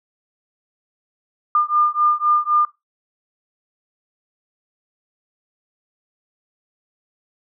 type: beating tone pair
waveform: sine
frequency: 1203 / 1206.9 Hz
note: D6 / D6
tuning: +41 / +47 cents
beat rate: 3.9 Hz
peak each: -18 dBFS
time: 1.55-2.65 s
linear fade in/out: 2 ms
effects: noise-tail reverb RT60 0.2 s tail -18 dB re dry

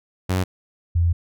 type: tone pair in turn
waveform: sawtooth / sine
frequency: 92.5 / 85.17 Hz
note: F#2 / F2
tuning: 0 / -43 cents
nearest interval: minor second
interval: 143 cents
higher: first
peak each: -15 dBFS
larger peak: neither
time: 0.29-0.44 / 0.95-1.13 s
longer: second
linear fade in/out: 10 ms
effects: none

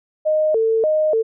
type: tone with vibrato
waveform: sine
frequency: 526 Hz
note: C5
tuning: 9 cents sharp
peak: -14 dBFS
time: 0.25-1.23 s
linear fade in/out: 20 ms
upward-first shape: square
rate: 1.7 Hz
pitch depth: 280 cents each way
effects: none

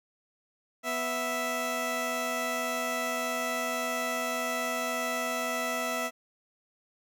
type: tone pair together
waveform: 15% pulse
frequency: 247 / 659.3 Hz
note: B3 / E5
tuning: 0 / 0 cents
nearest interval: octave + perfect fourth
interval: 1700 cents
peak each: -29 / -24 dBFS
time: 0.83-6.11 s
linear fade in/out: 50 ms
effects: none

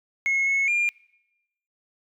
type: tone with pitch steps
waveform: sine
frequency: 2173 / 2190 / 2400 Hz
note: C#7 / C#7 / D7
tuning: -35 / -22 / +37 cents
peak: -18 dBFS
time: 0.26-0.89 s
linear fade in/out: 0 ms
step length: 210 ms
effects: noise-tail reverb RT60 0.9 s tail -25 dB re dry + tanh soft clip ceiling -18 dBFS

